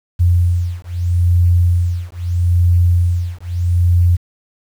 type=beating tone pair; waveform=sine; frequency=87.2 / 87.98 Hz; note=F2 / F2; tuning=-2 / +13 cents; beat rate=0.78 Hz; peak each=-14 dBFS; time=0.19-4.17 s; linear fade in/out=20 ms; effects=7-bit